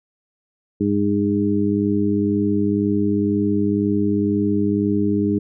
harmonic tone with a mistuned harmonic, 102 Hz, G#2, 31 cents flat, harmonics 1 / 2 / 3 / 4, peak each -26 / -20 / -20 / -24 dBFS, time 0.8-5.39 s, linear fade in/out 10 ms, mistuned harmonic 1, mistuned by -17 cents, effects none

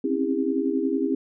sine tone cluster, 263 / 274 / 325.7 / 403.2 Hz, C4 / C#4 / E4 / G4, +9 / -20 / -21 / +49 cents, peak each -27 dBFS, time 0.04-1.15 s, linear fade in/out 5 ms, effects none

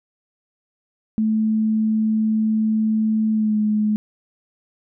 sine tone with pitch glide, 218.2 to 212.5 Hz, A3 to G#3, -14 to +40 cents, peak -16 dBFS, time 1.18-3.96 s, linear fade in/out 0 ms, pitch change -46 cents, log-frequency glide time 3.32-3.57 s, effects none

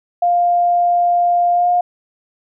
sine tone with pitch glide, 701 to 710.4 Hz, F5 to F5, +6 to +29 cents, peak -11 dBFS, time 0.22-1.81 s, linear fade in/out 5 ms, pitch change +23 cents, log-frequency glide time 1.52-1.69 s, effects none

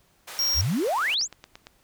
pink band-pass noise, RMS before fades -40 dBFS, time 0.27-1.15 s, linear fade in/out 10 ms, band 760 to 16000 Hz, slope 12 dB/octave
square tone, 5588 Hz, F8, in tune, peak -22 dBFS, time 0.39-0.61 s, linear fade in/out 0 ms
sine exponential sweep, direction up, 55 to 7902 Hz, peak -22 dBFS, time 0.54-1.28 s, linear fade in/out 50 ms
click train, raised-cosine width 0.2 ms, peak -24 dBFS, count 8, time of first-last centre 0.87-1.669 s, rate 8.76 Hz
effects pink hiss -63 dBFS RMS until 1.83 s

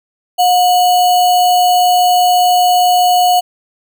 sine tone with sample-and-hold, 721 Hz, F#5, 45 cents flat, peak -7 dBFS, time 0.38-3.41 s, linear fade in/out 20 ms, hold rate 3675 Hz, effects none

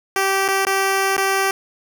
10% pulse tone with dropouts, 388.3 Hz, G4, 16 cents flat, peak -8 dBFS, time 0.16-1.51 s, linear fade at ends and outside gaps 1 ms, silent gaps 0.48-0.485 / 0.651-0.668 / 1.167-1.179 s, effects none

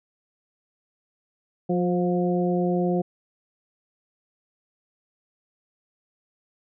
harmonic tone with a mistuned harmonic, 178.3 Hz, F3, 36 cents sharp, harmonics 1 / 2 / 3 / 4, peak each -23 / -25 / -29 / -31 dBFS, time 1.69-3.02 s, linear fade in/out 10 ms, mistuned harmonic 3, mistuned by -30 cents, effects none

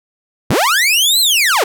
sawtooth linear two-way sweep, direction up then down, 57.6 to 4198 to 339.3 Hz, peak -7 dBFS, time 0.5-1.64 s, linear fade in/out 5 ms, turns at 1.2 s, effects none

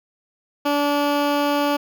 15% pulse tone with notch filter, 289 Hz, D4, 28 cents flat, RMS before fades -20 dBFS, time 0.65-1.77 s, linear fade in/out 10 ms, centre 8400 Hz, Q 0.75, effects none

